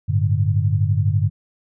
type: chord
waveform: sine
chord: G suspended second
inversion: none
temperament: equal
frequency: 98 / 110 / 146.83 Hz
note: G2 / A2 / D3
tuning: 0 / 0 / 0 cents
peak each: -18 / -20 / -22 dBFS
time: 0.08-1.3 s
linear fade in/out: 20 ms
effects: none